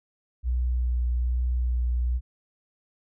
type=tone with vibrato; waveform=sine; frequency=61.1 Hz; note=B1; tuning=18 cents flat; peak=-22 dBFS; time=0.43-2.21 s; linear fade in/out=50 ms; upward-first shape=sine; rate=1.2 Hz; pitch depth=16 cents each way; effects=none